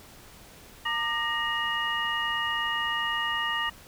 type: tone cluster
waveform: sine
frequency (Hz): 920 / 1201 / 1868 / 2871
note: A#5 / D6 / A#6 / F7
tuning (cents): -23 / +38 / +3 / +47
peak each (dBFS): -34 / -32 / -29 / -31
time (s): 0.85-3.7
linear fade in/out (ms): 10
effects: tanh soft clip ceiling -15 dBFS + pink hiss -50 dBFS RMS until 3.87 s